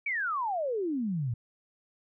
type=exponential sweep; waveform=sine; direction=down; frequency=2349 to 110 Hz; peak=-28 dBFS; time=0.06-1.34 s; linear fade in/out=5 ms; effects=none